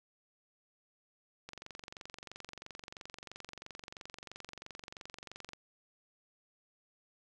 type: click train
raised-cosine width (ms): 0.2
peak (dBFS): -28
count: 94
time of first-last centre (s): 1.49-5.533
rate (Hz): 23
effects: none